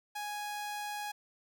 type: tone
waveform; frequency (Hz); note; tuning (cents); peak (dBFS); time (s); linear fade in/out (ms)
sawtooth; 830.6; G#5; 0; -33; 0.15-1.12; 10
effects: none